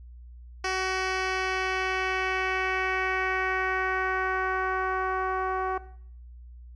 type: tone with low-pass filter sweep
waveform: 10% pulse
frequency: 375.9 Hz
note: F#4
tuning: 27 cents sharp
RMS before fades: -28 dBFS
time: 0.64-5.78 s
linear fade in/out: 5 ms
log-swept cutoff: 4900 to 1000 Hz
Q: 1.6
effects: noise-tail reverb RT60 0.6 s tail -17 dB re dry + added 60 Hz sine -43 dBFS peak until 6.75 s